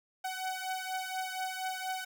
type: beating tone pair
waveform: sawtooth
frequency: 749 / 753.2 Hz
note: F#5 / F#5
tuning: +21 / +31 cents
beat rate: 4.2 Hz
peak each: -33 / -35 dBFS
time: 0.24-2.05 s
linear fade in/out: 10 ms
effects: none